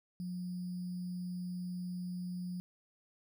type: tone with sample-and-hold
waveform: sine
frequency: 179.3 Hz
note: F3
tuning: 46 cents sharp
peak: -37 dBFS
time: 0.2-2.6 s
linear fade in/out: 0 ms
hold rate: 4900 Hz
effects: none